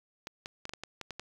clicks, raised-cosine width 0.2 ms, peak -22 dBFS, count 9, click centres 0.271 / 0.459 / 0.654 / 0.694 / 0.736 / 0.836 / 1.013 / 1.107 / 1.196 s, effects 8-bit

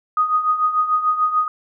sine tone with tremolo, 1244.5 Hz, D#6, in tune, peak -12 dBFS, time 0.17-1.48 s, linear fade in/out 2 ms, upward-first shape triangle, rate 6.8 Hz, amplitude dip 75%, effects none

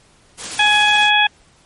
white noise with tremolo, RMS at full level -26 dBFS, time 0.37-1.11 s, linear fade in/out 50 ms, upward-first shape sine, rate 14 Hz, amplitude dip 25%
harmonic tone, 838 Hz, G#5, 15 cents sharp, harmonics 1 / 2 / 3 / 4, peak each -16 / -16 / -16 / -16 dBFS, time 0.59-1.27 s, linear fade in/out 5 ms
effects pink hiss -52 dBFS RMS until 1.65 s + MP3 48 kbps

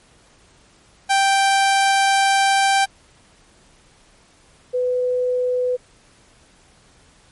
sawtooth / sine tone pair in turn, 784 / 499.4 Hz, G5 / B4, 0 / +19 cents, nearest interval minor sixth, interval 781 cents, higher first, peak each -10 / -17 dBFS, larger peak first, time 1.09-2.86 / 4.73-5.77 s, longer first, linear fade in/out 20 ms, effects pink hiss -53 dBFS RMS until 7.31 s + MP3 48 kbps

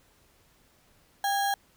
sine tone with sample-and-hold, 796 Hz, G5, 26 cents sharp, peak -24 dBFS, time 1.24-1.54 s, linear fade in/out 2 ms, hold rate 2450 Hz, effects pink hiss -63 dBFS RMS until 1.76 s

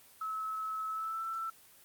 sine tone with pitch glide, 1295 to 1332.9 Hz, E6 to E6, -31 to +19 cents, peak -34 dBFS, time 0.21-1.5 s, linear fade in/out 5 ms, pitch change +50 cents, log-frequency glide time 0.89-1.24 s, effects white hiss -59 dBFS RMS until 1.84 s + Opus 24 kbps

